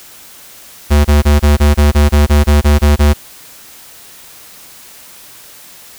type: tone bursts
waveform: square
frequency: 73.5 Hz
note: D2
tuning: 2 cents sharp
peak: -6 dBFS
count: 13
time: 0.9-3.138 s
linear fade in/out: 20 ms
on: 150 ms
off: 24 ms
effects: white hiss -37 dBFS RMS until 5.98 s